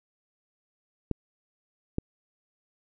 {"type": "clicks", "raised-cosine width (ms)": 3, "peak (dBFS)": -14, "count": 2, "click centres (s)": [1.113, 1.984], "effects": []}